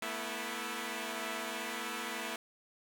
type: chord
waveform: 5% pulse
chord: A suspended second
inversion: none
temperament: equal with one note detuned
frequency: 220 / 243.3 / 329.6 Hz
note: A3 / B3 / E4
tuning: 0 / -26 / 0 cents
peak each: -30 dBFS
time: 0.02-2.36 s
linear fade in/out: 2 ms
effects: none